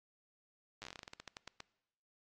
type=slowing click train; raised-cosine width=0.2 ms; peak=-29 dBFS; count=18; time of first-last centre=0.82-1.604 s; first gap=9 ms; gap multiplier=1.18; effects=noise-tail reverb RT60 0.9 s tail -22 dB re dry + AAC 32 kbps